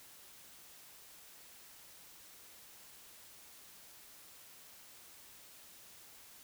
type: silence
effects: white hiss -57 dBFS RMS until 6.43 s